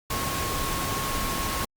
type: tone in noise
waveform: sine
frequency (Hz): 1088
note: C#6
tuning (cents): -33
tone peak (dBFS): -32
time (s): 0.1-1.65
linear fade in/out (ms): 5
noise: pink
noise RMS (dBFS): -29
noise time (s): 0.1-1.65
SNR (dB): -6
effects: Opus 48 kbps